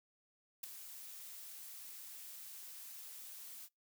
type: noise with ADSR envelope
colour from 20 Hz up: blue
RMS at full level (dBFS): -39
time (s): 0.63-3.69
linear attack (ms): 10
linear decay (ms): 3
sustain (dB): -12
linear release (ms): 50
effects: noise-tail reverb RT60 0.2 s tail -26 dB re dry